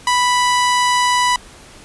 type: tone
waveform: sawtooth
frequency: 987.8 Hz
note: B5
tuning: in tune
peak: -9 dBFS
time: 0.07-1.36 s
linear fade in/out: 2 ms
effects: pink hiss -41 dBFS RMS until 1.84 s + resampled to 24000 Hz